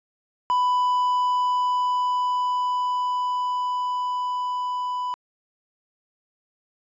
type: tone with level ramp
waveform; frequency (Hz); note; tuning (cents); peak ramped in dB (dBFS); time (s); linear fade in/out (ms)
triangle; 994; B5; +11; -16 to -23; 0.5-5.14; 0
effects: resampled to 16000 Hz